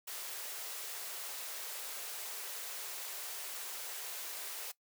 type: high-pass noise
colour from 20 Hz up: white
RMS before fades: -43 dBFS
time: 0.07-4.72 s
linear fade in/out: 10 ms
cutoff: 380 Hz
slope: 48 dB/octave
effects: noise-tail reverb RT60 0.1 s tail -19 dB re dry